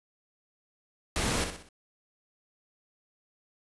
pink noise with echo, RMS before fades -29 dBFS, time 1.16-1.44 s, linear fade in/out 0 ms, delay 62 ms, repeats 4, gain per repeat -7 dB, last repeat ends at 1.688 s, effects resampled to 24000 Hz

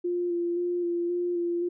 sine tone with vibrato, 348.5 Hz, F4, 4 cents flat, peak -25 dBFS, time 0.04-1.69 s, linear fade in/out 10 ms, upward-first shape square, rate 1.9 Hz, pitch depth 17 cents each way, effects none

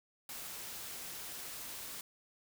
white noise, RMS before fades -45 dBFS, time 0.29-2.01 s, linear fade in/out 2 ms, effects none

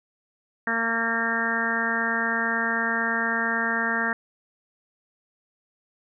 harmonic tone, 229 Hz, A#3, 31 cents flat, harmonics 1 / 2 / 3 / 4 / 5 / 6 / 7 / 8, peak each -31 / -35 / -34 / -34 / -34 / -32 / -27 / -27 dBFS, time 0.67-4.13 s, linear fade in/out 2 ms, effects none

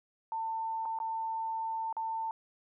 sine tone with dropouts, 896 Hz, A5, 31 cents sharp, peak -32 dBFS, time 0.32-2.31 s, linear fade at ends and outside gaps 1 ms, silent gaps 0.854-0.857 / 0.988-1.001 / 1.927-1.967 s, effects none

